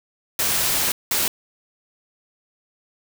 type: noise bursts at uneven times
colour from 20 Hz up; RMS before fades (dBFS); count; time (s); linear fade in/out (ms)
white; -21; 2; 0.39-0.92 / 1.11-1.28; 2
effects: none